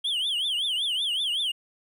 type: tone with vibrato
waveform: triangle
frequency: 3178 Hz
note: G7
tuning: 23 cents sharp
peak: -23 dBFS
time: 0.04-1.52 s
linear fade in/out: 10 ms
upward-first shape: triangle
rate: 5.3 Hz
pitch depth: 230 cents each way
effects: none